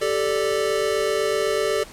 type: chord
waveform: square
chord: G suspended second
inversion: none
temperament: equal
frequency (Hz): 392 / 440 / 587.3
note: G4 / A4 / D5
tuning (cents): 0 / 0 / 0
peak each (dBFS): -26 / -24 / -26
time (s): 0.01-1.84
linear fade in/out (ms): 10
effects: pink hiss -43 dBFS RMS until 1.92 s + low-pass 11000 Hz 12 dB/octave